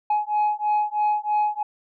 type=beating tone pair; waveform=sine; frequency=840 / 843.1 Hz; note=G#5 / G#5; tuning=+19 / +26 cents; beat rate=3.1 Hz; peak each=-21 dBFS; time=0.1-1.63 s; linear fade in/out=5 ms; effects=tanh soft clip ceiling -16 dBFS